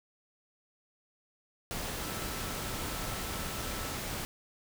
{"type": "tone in noise", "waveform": "sine", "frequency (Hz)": 1318.5, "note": "E6", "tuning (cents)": 0, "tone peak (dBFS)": -48, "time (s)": [2, 3.97], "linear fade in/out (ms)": 0, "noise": "pink", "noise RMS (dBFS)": -37, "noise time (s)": [1.71, 4.25], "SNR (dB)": -14, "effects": []}